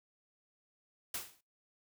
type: noise with exponential decay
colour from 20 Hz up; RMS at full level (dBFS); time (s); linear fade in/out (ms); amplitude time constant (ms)
white; -35; 1.14-1.41; 5; 58
effects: noise-tail reverb RT60 0.2 s tail -21 dB re dry